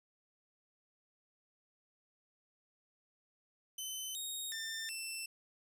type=tone with pitch steps; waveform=15% pulse; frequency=3047 / 3740 / 1793 / 2675 Hz; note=G7 / A#7 / A6 / E7; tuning=-50 / +5 / +32 / +25 cents; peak=-33 dBFS; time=3.78-5.26 s; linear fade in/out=5 ms; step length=370 ms; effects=none